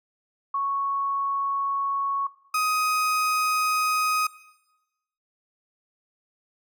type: tone pair in turn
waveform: sine / 35% pulse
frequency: 1108 / 1254 Hz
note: C#6 / D#6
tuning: -1 / +13 cents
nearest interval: major second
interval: 214 cents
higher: second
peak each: -23 / -20 dBFS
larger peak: second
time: 0.54-2.27 / 2.54-4.27 s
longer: neither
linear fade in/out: 5 ms
effects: noise-tail reverb RT60 1.0 s tail -18 dB re dry